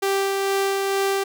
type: tone with tremolo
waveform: sawtooth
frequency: 392 Hz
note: G4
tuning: in tune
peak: -15 dBFS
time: 0.02-1.24 s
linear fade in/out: 10 ms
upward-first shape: sine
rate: 2.2 Hz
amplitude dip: 25%
effects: none